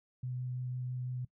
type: tone with vibrato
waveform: sine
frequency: 125.9 Hz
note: B2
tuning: 34 cents sharp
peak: -35 dBFS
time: 0.23-1.25 s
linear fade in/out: 5 ms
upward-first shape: sine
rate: 6 Hz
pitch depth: 9 cents each way
effects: noise-tail reverb RT60 0.1 s tail -20 dB re dry